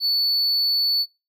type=tone; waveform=triangle; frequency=4460 Hz; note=C#8; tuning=10 cents sharp; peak=-17 dBFS; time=0-1.06 s; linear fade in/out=50 ms; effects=noise-tail reverb RT60 0.3 s tail -25 dB re dry